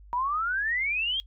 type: exponential sweep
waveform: sine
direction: up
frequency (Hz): 946 to 3293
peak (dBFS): -25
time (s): 0.13-1.2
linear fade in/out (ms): 0
effects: noise-tail reverb RT60 0.1 s tail -21 dB re dry + added 50 Hz sine -47 dBFS peak until 1.26 s